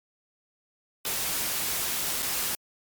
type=noise with dropouts; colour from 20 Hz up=white; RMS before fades=-29 dBFS; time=1.05-2.55 s; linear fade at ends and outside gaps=1 ms; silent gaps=2.223-2.227 s; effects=MP3 96 kbps